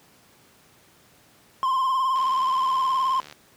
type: tone with vibrato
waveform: triangle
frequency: 1046.5 Hz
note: C6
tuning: in tune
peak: -18 dBFS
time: 1.63-3.2 s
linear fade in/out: 0 ms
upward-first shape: sine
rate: 19 Hz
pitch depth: 52 cents each way
type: click train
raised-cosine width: 0.2 ms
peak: -24 dBFS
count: 87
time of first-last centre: 2.16-3.325 s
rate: 73.8 Hz
effects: pink hiss -56 dBFS RMS until 3.56 s + high-pass 100 Hz 12 dB/octave